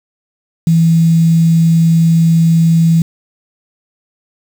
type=tone with quantisation; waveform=sine; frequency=164.81 Hz; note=E3; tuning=in tune; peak=-6 dBFS; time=0.67-3.02 s; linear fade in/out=2 ms; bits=5; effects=none